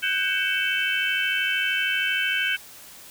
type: tone cluster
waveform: sine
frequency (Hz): 1504 / 1597 / 2250 / 2631 / 3073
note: F#6 / G6 / C#7 / E7 / G7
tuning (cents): +28 / +32 / +25 / -4 / -35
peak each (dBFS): -28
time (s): 0.02-2.57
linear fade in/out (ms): 20
effects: white hiss -45 dBFS RMS until 3.1 s